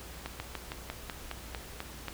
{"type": "slowing click train", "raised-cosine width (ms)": 0.3, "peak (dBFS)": -20, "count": 10, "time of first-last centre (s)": [0.26, 2.083], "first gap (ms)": 140, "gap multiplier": 1.09, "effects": ["added 59 Hz sine -48 dBFS peak until 2.13 s", "pink hiss -47 dBFS RMS until 2.13 s"]}